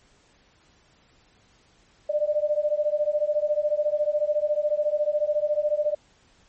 sine beating tone pair, 591 / 605 Hz, D5 / D#5, +11 / -49 cents, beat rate 14 Hz, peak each -24 dBFS, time 2.09-5.95 s, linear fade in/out 10 ms, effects pink hiss -60 dBFS RMS until 6.48 s + MP3 32 kbps

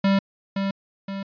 square tone with echo, 196 Hz, G3, in tune, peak -17 dBFS, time 0.04-0.19 s, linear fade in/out 5 ms, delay 520 ms, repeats 2, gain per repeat -6 dB, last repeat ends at 1.23 s, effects resampled to 11025 Hz

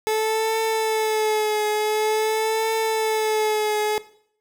30% pulse tone with vibrato, 434.1 Hz, A4, 23 cents flat, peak -17 dBFS, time 0.07-3.98 s, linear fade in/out 0 ms, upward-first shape triangle, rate 0.47 Hz, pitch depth 47 cents each way, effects noise-tail reverb RT60 0.6 s tail -17 dB re dry

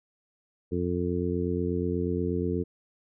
harmonic tone, 88.3 Hz, F2, 20 cents sharp, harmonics 1 / 2 / 3 / 4 / 5, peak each -32 / -32 / -32 / -32 / -32 dBFS, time 0.71-2.64 s, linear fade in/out 20 ms, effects none

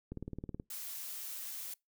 click train, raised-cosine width 3 ms, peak -28 dBFS, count 10, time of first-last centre 0.12-0.599 s, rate 18.8 Hz
blue noise, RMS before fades -43 dBFS, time 0.7-1.74 s, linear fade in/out 5 ms
effects noise-tail reverb RT60 0.2 s tail -25 dB re dry

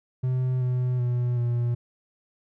triangle tone with pitch steps, 127.9 / 125.6 / 122.4 / 119.9 Hz, C3 / B2 / B2 / A#2, -39 / +30 / -15 / +49 cents, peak -20 dBFS, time 0.23-1.75 s, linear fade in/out 10 ms, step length 380 ms, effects none

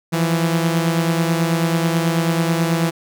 sawtooth beating tone pair, 164.81 / 174.01 Hz, E3 / F3, 0 / -6 cents, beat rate 9.2 Hz, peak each -13 / -19 dBFS, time 0.12-2.91 s, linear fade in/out 20 ms, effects none

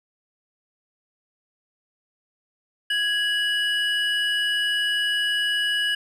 triangle tone pair together, 1661.2 / 2932 Hz, G#6 / F#7, 0 / -16 cents, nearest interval minor seventh, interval 984 cents, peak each -22 dBFS, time 2.9-5.95 s, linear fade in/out 5 ms, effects none

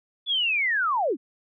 sine linear sweep, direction down, 3479 to 219.7 Hz, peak -21 dBFS, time 0.26-1.17 s, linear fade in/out 50 ms, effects none

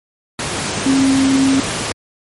sine tone in noise, 268.8 Hz, C4, 47 cents sharp, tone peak -10 dBFS, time 0.86-1.6 s, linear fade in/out 2 ms, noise pink, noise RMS -20 dBFS, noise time 0.39-1.92 s, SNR +7 dB, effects high-pass 100 Hz 12 dB/octave + MP3 48 kbps

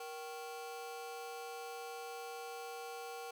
35% pulse ring-modulated tone, 622.3 Hz, D#5, in tune, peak -39 dBFS, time 0-3.31 s, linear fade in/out 5 ms, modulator 151 Hz, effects none

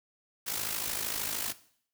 white noise with amplitude modulation, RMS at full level -31 dBFS, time 0.46-1.53 s, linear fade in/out 20 ms, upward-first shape sine, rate 53.1 Hz, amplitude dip 65%, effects noise-tail reverb RT60 0.6 s tail -17 dB re dry

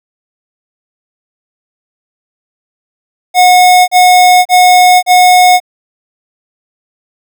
square tone bursts, 727 Hz, F#5, 31 cents flat, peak -3 dBFS, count 4, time 3.34-5.602 s, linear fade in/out 50 ms, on 540 ms, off 34 ms, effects none

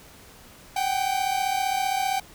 45% pulse tone pair together, 756.7 / 792 Hz, F#5 / G5, +39 / +18 cents, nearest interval minor second, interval 79 cents, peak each -26 dBFS, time 0.76-2.2 s, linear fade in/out 5 ms, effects pink hiss -49 dBFS RMS until 2.34 s

